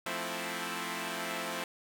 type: chord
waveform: 5% pulse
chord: F major seventh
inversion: none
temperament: equal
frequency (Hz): 174.61 / 220 / 261.6 / 329.6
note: F3 / A3 / C4 / E4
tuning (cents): 0 / 0 / 0 / 0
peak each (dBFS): -29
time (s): 0.06-1.64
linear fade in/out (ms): 2
effects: none